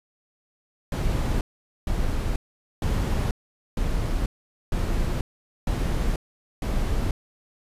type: noise bursts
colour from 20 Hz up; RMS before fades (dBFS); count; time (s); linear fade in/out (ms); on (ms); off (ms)
brown; -24; 7; 0.92-7.11; 2; 490; 460
effects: resampled to 32000 Hz